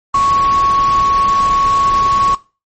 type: tone in noise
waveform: sine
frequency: 1108.7 Hz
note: C#6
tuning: in tune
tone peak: -9 dBFS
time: 0.14-2.35 s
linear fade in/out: 5 ms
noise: pink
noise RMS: -25 dBFS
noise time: 0.14-2.35 s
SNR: +13 dB
effects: noise-tail reverb RT60 0.3 s tail -19 dB re dry + MP3 32 kbps